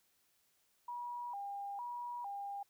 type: tone with vibrato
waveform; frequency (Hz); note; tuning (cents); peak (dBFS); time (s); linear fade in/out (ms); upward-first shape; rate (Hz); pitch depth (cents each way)
sine; 880; A5; 0; -40; 0.88-2.63; 5; square; 1.1; 160
effects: white hiss -75 dBFS RMS until 2.69 s